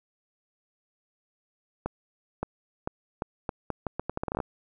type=accelerating click train; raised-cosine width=1 ms; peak=-15 dBFS; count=17; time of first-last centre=1.86-4.402 s; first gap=570 ms; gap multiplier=0.78; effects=none